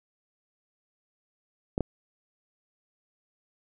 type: clicks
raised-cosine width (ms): 2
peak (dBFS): -13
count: 2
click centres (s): 1.779 / 1.807
effects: none